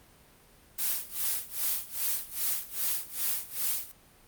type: noise with tremolo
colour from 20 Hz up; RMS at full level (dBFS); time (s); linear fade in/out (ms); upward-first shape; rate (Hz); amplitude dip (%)
blue; -28; 0.78-3.92; 10; sine; 2.5; 90
effects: pink hiss -58 dBFS RMS until 4.27 s + Opus 32 kbps